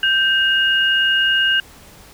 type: tone pair together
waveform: sine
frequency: 1565.7 / 2855 Hz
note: G6 / F7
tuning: -3 / +37 cents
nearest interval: minor seventh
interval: 1040 cents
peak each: -16 dBFS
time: 0.03-1.6 s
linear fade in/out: 2 ms
effects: pink hiss -44 dBFS RMS until 2.13 s